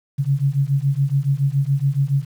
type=beating tone pair; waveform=sine; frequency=135.4 / 142.5 Hz; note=C#3 / C#3; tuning=-40 / +48 cents; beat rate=7.1 Hz; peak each=-19 dBFS; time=0.18-2.25 s; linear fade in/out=20 ms; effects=8-bit